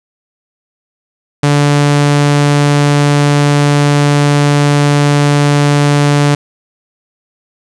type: tone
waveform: sawtooth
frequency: 144.9 Hz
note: D3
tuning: 23 cents flat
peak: -3 dBFS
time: 1.43-6.35 s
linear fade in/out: 5 ms
effects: resampled to 22050 Hz + 7-bit